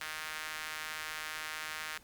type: tone with high-pass filter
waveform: sawtooth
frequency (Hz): 155.56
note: D#3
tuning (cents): 0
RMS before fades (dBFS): -41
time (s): 0.01-1.98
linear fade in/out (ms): 2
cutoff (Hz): 1600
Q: 1.5
effects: pink hiss -61 dBFS RMS until 2.03 s + Opus 48 kbps